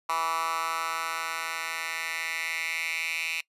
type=tone with high-pass filter sweep; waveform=10% pulse; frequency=163.9 Hz; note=E3; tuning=10 cents flat; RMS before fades=-31 dBFS; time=0.09-3.41 s; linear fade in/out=5 ms; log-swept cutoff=1100 to 2500 Hz; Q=4.3; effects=noise-tail reverb RT60 0.1 s tail -23 dB re dry + resampled to 32000 Hz